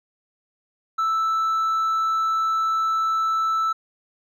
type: tone with hard clipping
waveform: sine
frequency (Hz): 1318.5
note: E6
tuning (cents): 0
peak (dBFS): -20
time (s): 0.98-3.73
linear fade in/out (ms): 10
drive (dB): 2
effects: none